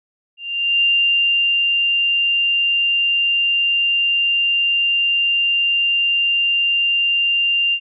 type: tone with ADSR envelope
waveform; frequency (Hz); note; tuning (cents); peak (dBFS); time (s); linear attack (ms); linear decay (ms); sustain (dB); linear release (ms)
sine; 2789; F7; -3; -12; 0.37-7.8; 440; 860; -2; 68
effects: none